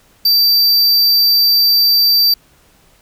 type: tone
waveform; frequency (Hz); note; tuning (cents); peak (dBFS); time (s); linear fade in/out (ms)
square; 4662; D8; -14; -9; 0.25-2.34; 5
effects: pink hiss -51 dBFS RMS until 3.01 s